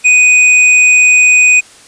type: tone with tanh clipping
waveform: sine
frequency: 2489 Hz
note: D#7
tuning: in tune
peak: -5 dBFS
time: 0.04-1.61 s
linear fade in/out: 20 ms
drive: 18 dB
effects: white hiss -39 dBFS RMS until 1.87 s + resampled to 22050 Hz